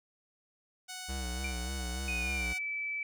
5% pulse tone, 740 Hz, F#5, in tune, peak -29 dBFS, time 0.88-2.59 s, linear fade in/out 20 ms
square tone with vibrato, 64.2 Hz, C2, 32 cents flat, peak -36 dBFS, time 1.08-2.54 s, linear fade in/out 20 ms, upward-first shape sine, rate 3.4 Hz, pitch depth 90 cents each way
sine tone with exponential decay, 2349 Hz, D7, in tune, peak -33 dBFS, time 1.44-1.68 s, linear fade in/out 5 ms, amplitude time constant 51 ms
sine tone with pitch glide, 2489 to 2309 Hz, D#7 to D7, 0 to -30 cents, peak -33 dBFS, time 2.08-3.03 s, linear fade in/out 2 ms, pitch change -130 cents, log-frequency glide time 2.18-2.49 s
effects none

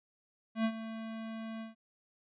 square tone with ADSR envelope, 223.3 Hz, A3, 26 cents sharp, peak -27 dBFS, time 0.55-1.75 s, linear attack 96 ms, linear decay 68 ms, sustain -13 dB, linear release 140 ms, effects resampled to 8000 Hz

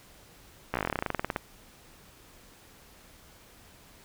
slowing click train, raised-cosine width 0.5 ms, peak -13 dBFS, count 20, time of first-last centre 0.74-1.362 s, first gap 15 ms, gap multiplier 1.08, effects pink hiss -55 dBFS RMS until 4.04 s

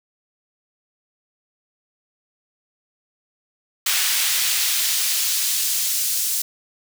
pink noise with high-pass filter sweep, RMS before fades -21 dBFS, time 3.86-6.42 s, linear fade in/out 5 ms, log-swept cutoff 2200 to 6300 Hz, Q 0.73, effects none

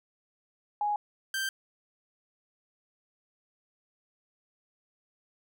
sine / sawtooth tone pair in turn, 830.6 / 1568 Hz, G#5 / G6, 0 / 0 cents, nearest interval major seventh, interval 1100 cents, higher second, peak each -26 dBFS, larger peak neither, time 0.81-0.96 / 1.34-1.49 s, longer neither, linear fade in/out 2 ms, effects none

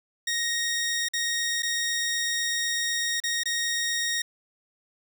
15% pulse tone with dropouts, 1868 Hz, A#6, 3 cents sharp, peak -19 dBFS, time 0.27-4.22 s, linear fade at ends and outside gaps 5 ms, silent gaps 1.086-1.135 / 1.623-1.63 / 3.202-3.237 / 3.435-3.456 s, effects none

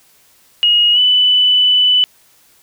sine tone with pitch glide, 2880 to 2990 Hz, F#7 to F#7, -47 to +17 cents, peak -8 dBFS, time 0.63-2.04 s, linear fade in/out 0 ms, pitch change +64 cents, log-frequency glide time 0.93-0.99 s, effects white hiss -51 dBFS RMS until 2.62 s

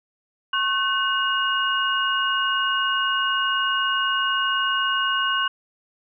sine tone cluster, 1089 / 1517 / 2862 Hz, C#6 / F#6 / F7, -31 / +43 / +42 cents, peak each -24 dBFS, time 0.53-5.48 s, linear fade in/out 5 ms, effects none

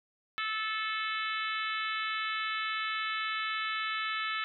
harmonic tone, 436.4 Hz, A4, 14 cents flat, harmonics 3 / 4 / 5 / 6 / 7 / 8 / 9, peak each -35 / -37 / -39 / -41 / -42 / -43 / -44 dBFS, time 0.38-4.44 s, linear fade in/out 0 ms, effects none

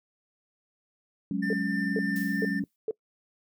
sine chord, F# suspended second, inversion none, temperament just, 185 / 208.1 / 277.5 Hz, F#3 / G#3 / C#4, 0 / +4 / +2 cents, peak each -31 dBFS, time 1.31-2.64 s, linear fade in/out 2 ms
triangle tone with tremolo, 1791 Hz, A6, 30 cents sharp, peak -29 dBFS, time 1.42-2.6 s, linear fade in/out 10 ms, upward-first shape triangle, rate 3.3 Hz, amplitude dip 30%
sine tone bursts, 438.3 Hz, A4, 7 cents flat, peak -25 dBFS, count 4, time 1.5-2.91 s, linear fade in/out 2 ms, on 30 ms, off 430 ms
blue noise with exponential decay, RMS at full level -41 dBFS, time 2.16-2.76 s, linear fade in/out 1 ms, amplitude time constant 130 ms
effects noise-tail reverb RT60 0.1 s tail -23 dB re dry

